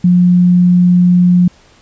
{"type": "tone", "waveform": "sine", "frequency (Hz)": 178.2, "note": "F3", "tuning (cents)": 35, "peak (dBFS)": -5, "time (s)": [0.04, 1.48], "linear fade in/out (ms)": 5, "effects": ["pink hiss -46 dBFS RMS until 1.81 s", "resampled to 16000 Hz"]}